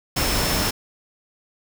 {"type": "tone in noise", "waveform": "sine", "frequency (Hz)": 5310, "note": "E8", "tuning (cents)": 12, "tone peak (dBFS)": -29, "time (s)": [0.16, 0.71], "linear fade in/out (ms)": 10, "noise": "pink", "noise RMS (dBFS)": -22, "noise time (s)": [0.16, 0.71], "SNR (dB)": -10, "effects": []}